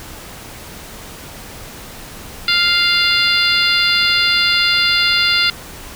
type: harmonic tone with a mistuned harmonic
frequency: 698.5 Hz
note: F5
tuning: in tune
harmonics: 2 / 3 / 4 / 5 / 6 / 7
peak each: -19 / -19 / -19 / -19 / -19 / -19 dBFS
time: 2.48-5.5 s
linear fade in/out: 2 ms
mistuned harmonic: 7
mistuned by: -28 cents
effects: pink hiss -34 dBFS RMS until 5.95 s